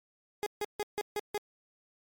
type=tone bursts; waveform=30% pulse; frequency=415.3 Hz; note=G#4; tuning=in tune; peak=-28 dBFS; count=6; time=0.43-1.378 s; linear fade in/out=0 ms; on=33 ms; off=150 ms; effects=MP3 96 kbps